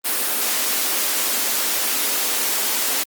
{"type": "high-pass noise", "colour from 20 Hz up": "white", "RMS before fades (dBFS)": -21, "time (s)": [0.04, 3.04], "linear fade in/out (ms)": 20, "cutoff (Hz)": 220, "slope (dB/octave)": 48, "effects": ["Opus 32 kbps"]}